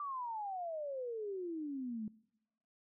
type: exponential sweep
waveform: sine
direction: down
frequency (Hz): 1186 to 208.4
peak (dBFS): -38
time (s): 0-2.08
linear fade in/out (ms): 2
effects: noise-tail reverb RT60 0.9 s tail -24 dB re dry